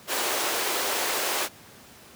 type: high-pass noise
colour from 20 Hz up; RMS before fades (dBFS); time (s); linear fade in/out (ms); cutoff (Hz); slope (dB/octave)
pink; -27; 0.07-1.49; 50; 370; 24
effects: pink hiss -49 dBFS RMS until 2.15 s + high-pass 100 Hz 12 dB/octave